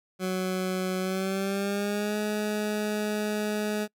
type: tone with pitch glide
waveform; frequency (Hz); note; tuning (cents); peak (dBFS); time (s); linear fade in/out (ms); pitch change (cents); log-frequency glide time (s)
20% pulse; 185.7 to 210.9; F#3 to G#3; +7 to +27; -22; 0.19-3.88; 50; +220; 0.99-2.17
effects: noise-tail reverb RT60 0.1 s tail -26 dB re dry